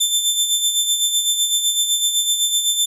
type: tone with tremolo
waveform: 20% pulse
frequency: 3547 Hz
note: A7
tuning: 13 cents sharp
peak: -8 dBFS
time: 0-2.86 s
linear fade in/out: 10 ms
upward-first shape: sine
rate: 7.9 Hz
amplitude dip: 55%
effects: none